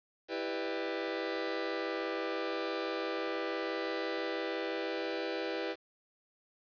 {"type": "chord", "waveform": "sawtooth", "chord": "E minor seventh", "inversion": "none", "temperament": "just", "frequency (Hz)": [329.6, 395.6, 494.4, 593.3], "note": ["E4", "G4", "B4", "D5"], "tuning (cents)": [0, 16, 2, 18], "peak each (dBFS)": [-35, -35, -34, -38], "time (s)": [0.28, 5.76], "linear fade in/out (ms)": 50, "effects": ["resampled to 11025 Hz", "9-bit"]}